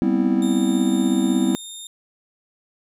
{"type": "chord", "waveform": "triangle", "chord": "C major seventh", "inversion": "second", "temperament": "just", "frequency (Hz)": [196.22, 245.3, 261.6, 327], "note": ["G3", "B3", "C4", "E4"], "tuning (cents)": [2, -12, 0, -14], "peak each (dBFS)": -20, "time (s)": [0.02, 1.55], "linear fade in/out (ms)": 0}
{"type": "tone", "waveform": "20% pulse", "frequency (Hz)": 3653, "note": "A#7", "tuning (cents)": -36, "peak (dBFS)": -28, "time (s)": [0.42, 1.87], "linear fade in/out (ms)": 2}
{"effects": []}